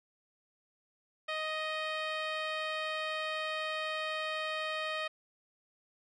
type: tone with low-pass filter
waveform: 10% pulse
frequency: 624 Hz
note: D#5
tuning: 5 cents sharp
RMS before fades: -36 dBFS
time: 1.28-5.08 s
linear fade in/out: 10 ms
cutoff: 4000 Hz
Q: 0.75
effects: none